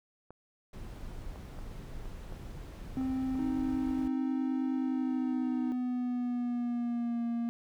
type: clicks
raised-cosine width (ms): 1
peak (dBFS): -34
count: 7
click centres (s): 0.306 / 1.359 / 1.589 / 2.056 / 2.324 / 3.013 / 3.355
type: noise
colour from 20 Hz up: brown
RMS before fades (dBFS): -43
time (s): 0.73-4.08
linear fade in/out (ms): 5
type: tone with pitch glide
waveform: triangle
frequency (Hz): 261.6 to 234.4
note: C4 to A#3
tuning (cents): 0 to +10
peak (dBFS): -28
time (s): 2.97-7.49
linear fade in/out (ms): 0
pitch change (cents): -190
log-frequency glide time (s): 4.76-7.24
type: tone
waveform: triangle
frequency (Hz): 311.1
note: D#4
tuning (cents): 0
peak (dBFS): -33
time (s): 3.39-5.72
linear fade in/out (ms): 0
effects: none